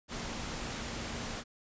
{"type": "tone in noise", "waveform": "sine", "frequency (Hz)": 231.9, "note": "A#3", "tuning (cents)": -9, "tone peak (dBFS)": -48, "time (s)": [0.08, 1.44], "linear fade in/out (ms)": 50, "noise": "pink", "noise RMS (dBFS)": -39, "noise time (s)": [0.08, 1.44], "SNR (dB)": -12, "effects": ["resampled to 16000 Hz"]}